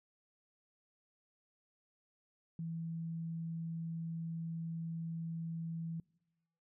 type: tone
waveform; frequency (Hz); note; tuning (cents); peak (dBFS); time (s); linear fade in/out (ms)
sine; 164.81; E3; 0; -38; 2.59-6; 2
effects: noise-tail reverb RT60 1.0 s tail -25 dB re dry